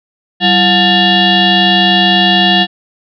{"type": "tone with frequency modulation", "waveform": "sine", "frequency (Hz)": 1778, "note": "A6", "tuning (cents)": 18, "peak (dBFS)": -6, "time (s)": [0.4, 2.67], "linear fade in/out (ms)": 50, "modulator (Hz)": 529, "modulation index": 3.8, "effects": []}